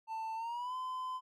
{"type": "tone with pitch glide", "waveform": "triangle", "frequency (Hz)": [890, 1022.3], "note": ["A5", "C6"], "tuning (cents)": [20, -41], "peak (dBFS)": -35, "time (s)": [0.07, 1.21], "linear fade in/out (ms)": 50, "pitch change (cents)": 239, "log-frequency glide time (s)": [0.35, 0.75], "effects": []}